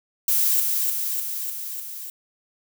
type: noise with echo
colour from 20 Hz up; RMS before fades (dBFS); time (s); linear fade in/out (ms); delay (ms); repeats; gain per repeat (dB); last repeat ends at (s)
violet; -20; 0.28-0.6; 2; 300; 5; -3; 2.1
effects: none